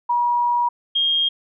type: tone pair in turn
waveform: sine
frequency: 961 / 3232 Hz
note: B5 / G#7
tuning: -48 / -48 cents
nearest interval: octave + major sixth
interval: 2100 cents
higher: second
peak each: -16 dBFS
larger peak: neither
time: 0.09-0.69 / 0.95-1.29 s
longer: first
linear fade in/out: 10 ms
effects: none